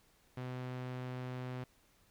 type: tone with low-pass filter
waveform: sawtooth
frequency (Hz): 126.7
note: B2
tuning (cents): +45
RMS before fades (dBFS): -42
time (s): 0.37-1.64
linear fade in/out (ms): 5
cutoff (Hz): 3200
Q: 0.7
effects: pink hiss -69 dBFS RMS until 2.1 s